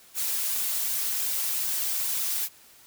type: noise with flanger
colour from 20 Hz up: blue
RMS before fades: -28 dBFS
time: 0.14-2.49 s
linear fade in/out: 50 ms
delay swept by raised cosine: 1.5 to 5.7 ms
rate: 2.6 Hz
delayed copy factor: -0.6
effects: white hiss -54 dBFS RMS until 2.86 s